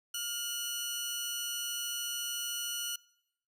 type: tone pair together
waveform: 15% pulse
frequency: 1413.2 / 2960 Hz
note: F6 / F#7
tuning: +20 / 0 cents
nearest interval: octave + minor second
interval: 1280 cents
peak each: -35 / -28 dBFS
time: 0.14-2.96 s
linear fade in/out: 5 ms
effects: noise-tail reverb RT60 0.8 s tail -24 dB re dry

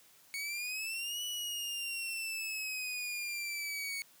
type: exponential two-way sweep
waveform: sawtooth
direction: up then down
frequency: 2219 to 2960 to 2219 Hz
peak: -33 dBFS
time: 0.34-4.02 s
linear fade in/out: 0 ms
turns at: 1.23 s
effects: white hiss -62 dBFS RMS until 4.2 s + high-pass 100 Hz 12 dB/octave

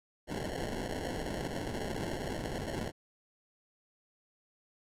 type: noise with sample-and-hold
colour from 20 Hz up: white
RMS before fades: -37 dBFS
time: 0.27-2.92 s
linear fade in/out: 50 ms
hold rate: 1225 Hz
effects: low-pass 11000 Hz 12 dB/octave

